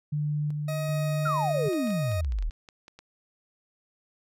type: tone with tremolo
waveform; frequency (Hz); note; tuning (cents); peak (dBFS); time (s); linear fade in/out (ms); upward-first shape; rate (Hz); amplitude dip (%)
sine; 148.8; D3; +23; -25; 0.12-1.69; 10; square; 1.3; 30
type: tone with pitch glide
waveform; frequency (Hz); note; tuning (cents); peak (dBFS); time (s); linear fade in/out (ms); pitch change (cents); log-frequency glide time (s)
40% pulse; 630 to 623.1; D#5 to D#5; +21 to +2; -31; 0.68-2.21; 5; -19; 0.82-1.62
type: exponential sweep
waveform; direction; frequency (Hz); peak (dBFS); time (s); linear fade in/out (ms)
sine; down; 1447 to 34.9; -25; 1.25-2.5; 10
type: clicks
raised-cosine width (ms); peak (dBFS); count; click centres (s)
0.2; -30; 12; 1.732 / 1.873 / 1.905 / 2.117 / 2.247 / 2.322 / 2.387 / 2.425 / 2.509 / 2.688 / 2.881 / 2.99
effects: none